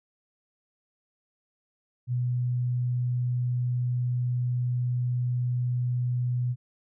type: tone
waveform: sine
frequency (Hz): 123.47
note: B2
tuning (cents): 0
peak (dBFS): -24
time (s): 2.07-6.56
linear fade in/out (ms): 50
effects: none

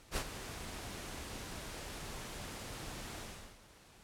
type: noise with ADSR envelope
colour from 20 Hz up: pink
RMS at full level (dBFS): -34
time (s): 0.11-3.6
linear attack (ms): 56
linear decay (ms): 67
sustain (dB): -11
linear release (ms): 420
effects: pink hiss -60 dBFS RMS until 4.03 s + low-pass 11000 Hz 12 dB/octave

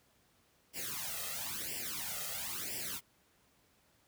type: noise with flanger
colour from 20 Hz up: white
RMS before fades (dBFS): -40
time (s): 0.73-3.01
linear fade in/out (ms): 50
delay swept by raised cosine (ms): 0.38 to 1.58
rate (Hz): 0.99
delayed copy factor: +0.95
effects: pink hiss -70 dBFS RMS until 4.07 s + high-pass 60 Hz 12 dB/octave

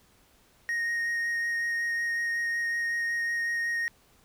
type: tone with vibrato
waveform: triangle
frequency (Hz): 1864.7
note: A#6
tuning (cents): 0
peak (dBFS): -25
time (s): 0.69-3.88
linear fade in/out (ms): 0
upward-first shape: sine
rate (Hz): 5.4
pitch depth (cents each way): 9
effects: pink hiss -62 dBFS RMS until 4.24 s

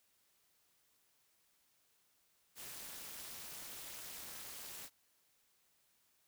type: noise with amplitude modulation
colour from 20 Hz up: white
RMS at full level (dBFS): -45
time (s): 2.55-4.9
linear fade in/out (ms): 50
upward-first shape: sine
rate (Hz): 290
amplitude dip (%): 95
effects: white hiss -75 dBFS RMS until 6.27 s

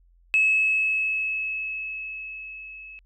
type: tone with level ramp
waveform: sine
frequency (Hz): 2587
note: E7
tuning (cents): -33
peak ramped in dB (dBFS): -15 to -40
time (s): 0.34-2.99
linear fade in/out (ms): 0
effects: tanh soft clip ceiling -12 dBFS + added 43 Hz sine -55 dBFS peak until 3.05 s

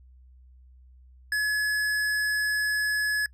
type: tone with hard clipping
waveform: triangle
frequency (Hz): 1700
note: G#6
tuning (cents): +40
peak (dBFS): -25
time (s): 1.32-3.26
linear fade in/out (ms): 2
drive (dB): 17
effects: noise-tail reverb RT60 0.1 s tail -26 dB re dry + added 63 Hz sine -50 dBFS peak until 3.33 s

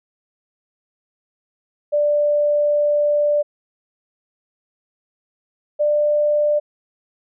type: tone pair in turn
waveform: sine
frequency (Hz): 589 / 593.8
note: D5 / D5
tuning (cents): +5 / +19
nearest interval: unison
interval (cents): 14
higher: second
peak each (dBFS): -14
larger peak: neither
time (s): 1.92-3.43 / 5.79-6.6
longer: first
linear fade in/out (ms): 20
effects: none

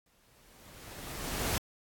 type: noise with exponential growth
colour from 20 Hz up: pink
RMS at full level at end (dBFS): -30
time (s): 0.06-1.58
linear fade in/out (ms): 2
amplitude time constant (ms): 330
effects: AAC 64 kbps

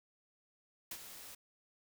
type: noise with ADSR envelope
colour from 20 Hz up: white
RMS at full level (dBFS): -42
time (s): 0.91-1.35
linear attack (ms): 4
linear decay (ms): 54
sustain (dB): -9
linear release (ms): 6
effects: none

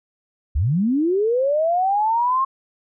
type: linear sweep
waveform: sine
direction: up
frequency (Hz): 57.8 to 1082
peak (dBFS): -16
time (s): 0.55-2.45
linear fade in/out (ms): 10
effects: none

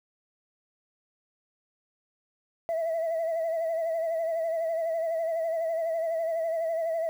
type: tone with vibrato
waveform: sine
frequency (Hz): 657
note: E5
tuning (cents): -6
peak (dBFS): -24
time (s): 2.69-7.09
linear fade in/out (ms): 0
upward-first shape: sine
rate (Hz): 12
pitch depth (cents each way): 49
effects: tanh soft clip ceiling -24 dBFS + 9-bit

